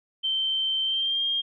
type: tone with pitch glide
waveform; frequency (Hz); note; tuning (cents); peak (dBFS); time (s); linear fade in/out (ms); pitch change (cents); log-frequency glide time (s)
sine; 3113 to 3217; G7 to G7; -13 to +44; -23; 0.23-1.42; 20; +57; 0.84-1.24
effects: none